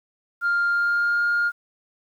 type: tone with pitch glide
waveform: sine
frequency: 1400 to 1414.6 Hz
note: F6 to F6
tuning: +4 to +22 cents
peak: -17 dBFS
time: 0.41-1.52 s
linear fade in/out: 50 ms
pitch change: +18 cents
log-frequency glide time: 0.71-1.24 s
effects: tanh soft clip ceiling -16 dBFS + 9-bit